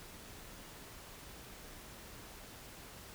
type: silence
effects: pink hiss -52 dBFS RMS until 3.14 s